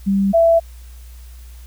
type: tone pair in turn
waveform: sine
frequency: 196.4 / 665.8 Hz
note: G3 / E5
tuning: +4 / +17 cents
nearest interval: octave + major sixth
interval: 2113 cents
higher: second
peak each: -13 / -9 dBFS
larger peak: second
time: 0.06-0.33 / 0.33-0.6 s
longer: neither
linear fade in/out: 20 ms
effects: added 60 Hz sine -35 dBFS peak until 1.66 s + white hiss -50 dBFS RMS until 1.66 s